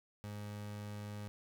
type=tone; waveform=30% pulse; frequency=103.83 Hz; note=G#2; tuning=in tune; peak=-40 dBFS; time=0.24-1.28 s; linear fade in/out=0 ms; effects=none